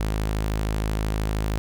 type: tone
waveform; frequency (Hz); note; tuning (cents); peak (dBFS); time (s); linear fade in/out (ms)
sawtooth; 53; G#1; +36; -19; 0-1.58; 0
effects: none